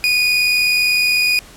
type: tone with amplitude modulation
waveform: 30% pulse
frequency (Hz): 2466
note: D#7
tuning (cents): -16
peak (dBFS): -9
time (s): 0.04-1.39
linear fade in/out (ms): 0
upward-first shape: sine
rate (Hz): 79.8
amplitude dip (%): 30
effects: pink hiss -41 dBFS RMS until 1.56 s + low-pass 12000 Hz 12 dB/octave